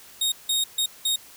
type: tone bursts at uneven times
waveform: sawtooth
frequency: 3729 Hz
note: A#7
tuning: in tune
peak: -18 dBFS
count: 4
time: 0.21-0.32 / 0.49-0.64 / 0.78-0.86 / 1.05-1.16 s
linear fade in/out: 5 ms
effects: white hiss -48 dBFS RMS until 1.36 s